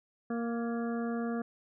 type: harmonic tone with a mistuned harmonic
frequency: 233.1 Hz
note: A#3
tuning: in tune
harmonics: 1 / 2 / 3 / 5 / 6 / 7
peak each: -32 / -38 / -42 / -46 / -48 / -49 dBFS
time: 0.3-1.42 s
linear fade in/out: 5 ms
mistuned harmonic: 7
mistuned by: +41 cents
effects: none

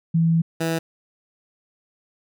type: tone pair in turn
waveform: sine / 15% pulse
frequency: 164.81 / 163.67 Hz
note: E3 / E3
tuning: 0 / -12 cents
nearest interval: unison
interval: 12 cents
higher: first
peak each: -15 dBFS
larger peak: neither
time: 0.14-0.42 / 0.6-0.79 s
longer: first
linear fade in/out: 10 ms
effects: none

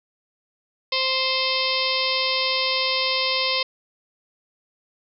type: harmonic tone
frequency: 523.3 Hz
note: C5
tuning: in tune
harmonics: 1 / 2 / 4 / 5 / 6 / 7 / 8 / 9 / 10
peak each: -29 / -29 / -29 / -29 / -29 / -29 / -29 / -29 / -29 dBFS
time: 0.92-3.63 s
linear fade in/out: 5 ms
effects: none

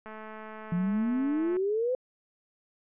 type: click train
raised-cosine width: 0.5 ms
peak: -28 dBFS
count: 328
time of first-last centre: 0.06-1.567 s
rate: 217 Hz
type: exponential sweep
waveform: sine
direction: up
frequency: 170 to 520 Hz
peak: -25 dBFS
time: 0.72-1.95 s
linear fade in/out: 2 ms
effects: low-pass 2000 Hz 12 dB/octave

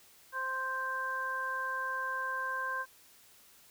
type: harmonic tone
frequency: 523.3 Hz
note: C5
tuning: in tune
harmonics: 1 / 2 / 3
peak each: -45 / -36 / -35 dBFS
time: 0.32-2.86 s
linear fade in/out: 50 ms
effects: white hiss -60 dBFS RMS until 3.7 s

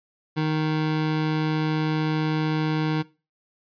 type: tone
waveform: 25% pulse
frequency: 155.56 Hz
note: D#3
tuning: in tune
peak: -18 dBFS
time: 0.36-3.03 s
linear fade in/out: 20 ms
effects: noise-tail reverb RT60 0.3 s tail -20 dB re dry + resampled to 11025 Hz

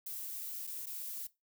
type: noise with dropouts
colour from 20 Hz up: violet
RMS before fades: -42 dBFS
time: 0.06-1.27 s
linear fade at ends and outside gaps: 5 ms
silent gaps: 0.669-0.673 / 0.859-0.867 s
effects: noise-tail reverb RT60 0.2 s tail -18 dB re dry

